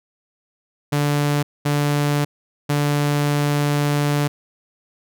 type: tone bursts at uneven times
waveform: sawtooth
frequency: 145.7 Hz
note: D3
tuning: 13 cents flat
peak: -13 dBFS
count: 3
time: 0.92-1.43 / 1.65-2.25 / 2.69-4.28 s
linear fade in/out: 10 ms
effects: none